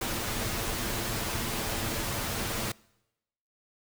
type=noise with comb filter; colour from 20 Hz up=pink; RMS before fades=-32 dBFS; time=0.01-2.72 s; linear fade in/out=5 ms; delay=8.9 ms; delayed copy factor=+0.55; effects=noise-tail reverb RT60 0.9 s tail -24 dB re dry